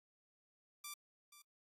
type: tone with echo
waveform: 5% pulse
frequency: 1174.7 Hz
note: D6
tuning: in tune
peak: -34 dBFS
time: 0.84-0.94 s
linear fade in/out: 5 ms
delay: 480 ms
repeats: 1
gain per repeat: -13 dB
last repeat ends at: 1.42 s
effects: AAC 48 kbps